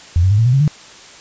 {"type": "tone with pitch steps", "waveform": "sine", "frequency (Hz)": [85.7, 94, 103.1, 113.08, 124.03, 136.04, 149.21], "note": ["F2", "F#2", "G#2", "A2", "B2", "C#3", "D3"], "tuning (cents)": [-32, 28, -12, 48, 8, -32, 28], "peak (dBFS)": -9, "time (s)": [0.16, 0.678], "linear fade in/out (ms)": 0, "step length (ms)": 74, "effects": ["white hiss -39 dBFS RMS until 1.2 s", "resampled to 16000 Hz"]}